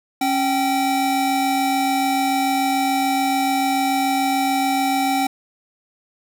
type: tone pair together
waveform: square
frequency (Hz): 273.6 / 773.9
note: C#4 / G5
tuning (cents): -23 / -22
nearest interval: octave + tritone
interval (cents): 1801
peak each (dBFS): -22 / -20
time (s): 0.21-5.27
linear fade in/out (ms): 5
effects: none